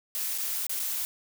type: noise with dropouts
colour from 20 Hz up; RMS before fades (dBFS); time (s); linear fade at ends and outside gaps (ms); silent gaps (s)
blue; -31; 0.15-1.05; 0; 0.378-0.383 / 0.667-0.695 / 0.794-0.799
effects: none